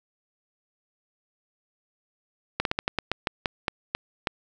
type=slowing click train; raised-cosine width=0.3 ms; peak=-8 dBFS; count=12; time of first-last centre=2.6-4.272 s; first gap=52 ms; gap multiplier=1.2; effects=none